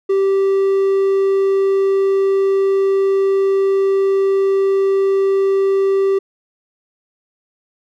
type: tone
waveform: triangle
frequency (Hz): 389.9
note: G4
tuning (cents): -9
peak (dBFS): -10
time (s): 0.09-6.19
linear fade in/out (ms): 10
effects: none